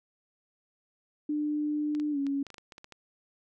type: tone with pitch glide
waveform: sine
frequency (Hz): 298.6 to 278.6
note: D4 to C#4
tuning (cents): +29 to +9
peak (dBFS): -27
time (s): 1.29-2.43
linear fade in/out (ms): 5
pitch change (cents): -120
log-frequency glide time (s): 2.11-2.18
type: clicks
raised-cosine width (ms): 0.2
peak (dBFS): -29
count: 11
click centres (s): 1.95 / 1.999 / 2.267 / 2.467 / 2.503 / 2.543 / 2.582 / 2.722 / 2.781 / 2.844 / 2.923
effects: none